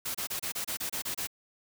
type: noise bursts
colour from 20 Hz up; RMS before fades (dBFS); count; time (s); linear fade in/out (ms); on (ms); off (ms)
white; -34; 10; 0.05-1.272; 10; 97; 28
effects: none